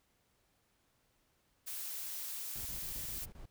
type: noise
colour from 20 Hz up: blue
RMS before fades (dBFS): -42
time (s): 1.66-3.26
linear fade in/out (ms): 20
type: noise bursts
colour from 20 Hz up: brown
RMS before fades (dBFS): -49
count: 7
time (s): 2.55-3.458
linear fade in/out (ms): 5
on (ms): 110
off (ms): 23
effects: pink hiss -75 dBFS RMS until 3.5 s